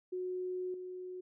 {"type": "tone with level steps", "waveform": "sine", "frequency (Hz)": 366, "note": "F#4", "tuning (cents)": -19, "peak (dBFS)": [-35, -41], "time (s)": [0.12, 1.21], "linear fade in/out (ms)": 10, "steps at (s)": 0.74, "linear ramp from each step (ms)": 2, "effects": []}